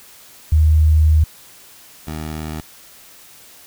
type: tone pair in turn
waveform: sine / 15% pulse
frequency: 77.78 / 77.78 Hz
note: D#2 / D#2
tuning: 0 / 0 cents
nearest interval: unison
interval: 0 cents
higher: neither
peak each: -9 / -19 dBFS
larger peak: first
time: 0.52-1.24 / 2.07-2.61 s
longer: first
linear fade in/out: 5 ms
effects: white hiss -44 dBFS RMS until 3.66 s